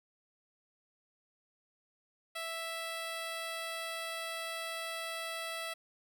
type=tone; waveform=10% pulse; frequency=659.3 Hz; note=E5; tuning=in tune; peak=-29 dBFS; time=2.35-5.74 s; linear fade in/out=10 ms; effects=none